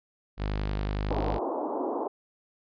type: tone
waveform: sawtooth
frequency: 50.9 Hz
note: G#1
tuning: 34 cents flat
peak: -24 dBFS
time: 0.37-1.4 s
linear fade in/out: 50 ms
type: band-pass noise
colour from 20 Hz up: pink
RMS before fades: -31 dBFS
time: 1.1-2.08 s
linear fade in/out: 10 ms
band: 270 to 1000 Hz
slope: 48 dB/octave
effects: resampled to 11025 Hz